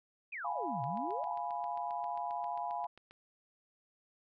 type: exponential two-way sweep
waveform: sine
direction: down then up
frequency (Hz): 2632 to 123.47 to 966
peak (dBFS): -39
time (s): 0.32-1.33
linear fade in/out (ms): 10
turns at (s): 0.83
type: chord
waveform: sine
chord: F diminished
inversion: none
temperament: equal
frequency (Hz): 698.5 / 830.6 / 987.8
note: F5 / Ab5 / Cb6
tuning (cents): 0 / 0 / 0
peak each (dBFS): -39 / -39 / -40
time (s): 0.44-2.87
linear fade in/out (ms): 10
type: click train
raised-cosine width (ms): 0.3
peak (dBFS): -39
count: 18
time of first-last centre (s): 0.84-3.11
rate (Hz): 7.49
effects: none